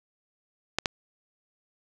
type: clicks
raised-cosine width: 0.2 ms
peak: -7 dBFS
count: 2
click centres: 0.786 / 0.858 s
effects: 8-bit